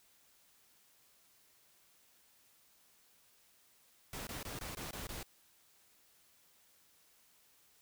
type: noise bursts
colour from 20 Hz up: pink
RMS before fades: -44 dBFS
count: 7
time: 4.13-5.23 s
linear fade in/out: 2 ms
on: 140 ms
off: 20 ms
effects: white hiss -68 dBFS RMS until 7.81 s